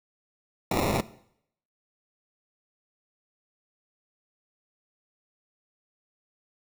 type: noise with sample-and-hold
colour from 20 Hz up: white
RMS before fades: -26 dBFS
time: 0.71-1.01 s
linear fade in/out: 5 ms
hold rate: 1575 Hz
effects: noise-tail reverb RT60 0.7 s tail -18 dB re dry